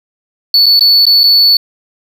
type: tone with dropouts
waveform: triangle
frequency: 4450 Hz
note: C#8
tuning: 6 cents sharp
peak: -3 dBFS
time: 0.54-1.57 s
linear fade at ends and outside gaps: 2 ms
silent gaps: 0.659-0.664 / 0.794-0.808 / 1.054-1.066 / 1.234-1.239 s
effects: 7-bit